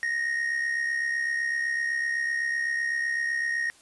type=tone with amplitude modulation; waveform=triangle; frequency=1865 Hz; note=A#6; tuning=in tune; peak=-21 dBFS; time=0.03-3.7 s; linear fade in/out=0 ms; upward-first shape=sine; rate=67.9 Hz; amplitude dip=55%; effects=white hiss -56 dBFS RMS until 3.81 s + resampled to 24000 Hz